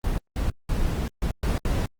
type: noise bursts at uneven times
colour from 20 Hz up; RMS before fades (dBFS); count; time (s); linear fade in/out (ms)
brown; -24; 6; 0.04-0.18 / 0.36-0.5 / 0.69-1.08 / 1.22-1.31 / 1.43-1.58 / 1.65-1.86; 2
effects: Opus 24 kbps